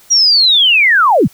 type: linear sweep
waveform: sine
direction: down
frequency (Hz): 5780 to 77.78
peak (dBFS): -6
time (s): 0.1-1.28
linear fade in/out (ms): 20
effects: white hiss -45 dBFS RMS until 1.33 s